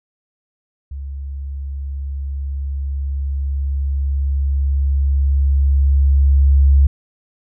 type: tone with level ramp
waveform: sine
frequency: 69.1 Hz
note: C#2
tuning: 5 cents flat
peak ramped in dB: -25 to -7 dBFS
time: 0.91-6.87 s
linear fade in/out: 5 ms
effects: none